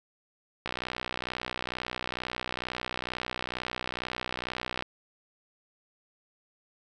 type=click train; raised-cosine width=0.3 ms; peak=-16 dBFS; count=260; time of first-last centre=0.66-4.824 s; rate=62.2 Hz; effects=none